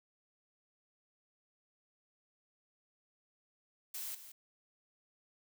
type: noise with echo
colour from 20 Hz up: blue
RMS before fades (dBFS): -42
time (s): 3.94-4.15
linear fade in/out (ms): 5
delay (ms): 170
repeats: 1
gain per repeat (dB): -11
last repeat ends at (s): 4.32
effects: none